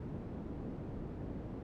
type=low-pass noise; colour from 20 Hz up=white; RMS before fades=-43 dBFS; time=0-1.63 s; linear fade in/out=5 ms; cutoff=270 Hz; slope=12 dB/octave; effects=none